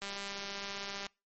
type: click train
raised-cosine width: 0.2 ms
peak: -23 dBFS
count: 209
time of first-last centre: 0.02-1.065 s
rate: 199 Hz
effects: noise-tail reverb RT60 0.3 s tail -26 dB re dry + MP3 32 kbps